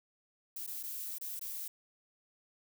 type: noise with dropouts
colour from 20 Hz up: violet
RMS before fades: -41 dBFS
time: 0.56-1.68 s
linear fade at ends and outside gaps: 5 ms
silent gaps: 0.665-0.674 / 0.83-0.834 / 1.184-1.211 / 1.394-1.412 s
effects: none